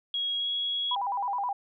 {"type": "tone with pitch glide", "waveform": "sine", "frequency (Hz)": [3301, 3330], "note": ["G#7", "G#7"], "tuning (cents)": [-11, 4], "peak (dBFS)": -27, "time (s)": [0.14, 0.95], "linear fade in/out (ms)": 2, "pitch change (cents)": 15, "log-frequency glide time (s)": [0.37, 0.49]}
{"type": "tone with vibrato", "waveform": "sine", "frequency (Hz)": 888, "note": "A5", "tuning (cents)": 16, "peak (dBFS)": -27, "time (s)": [0.91, 1.53], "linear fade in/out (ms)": 5, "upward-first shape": "square", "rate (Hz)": 9.5, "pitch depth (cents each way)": 180}
{"effects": []}